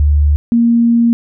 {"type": "tone pair in turn", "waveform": "sine", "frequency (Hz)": [73.42, 233.9], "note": ["D2", "A#3"], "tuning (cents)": [0, 6], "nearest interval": "octave + minor sixth", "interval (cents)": 2006, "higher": "second", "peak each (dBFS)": -7, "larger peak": "neither", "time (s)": [[0, 0.36], [0.52, 1.13]], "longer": "second", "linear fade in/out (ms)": 0, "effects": []}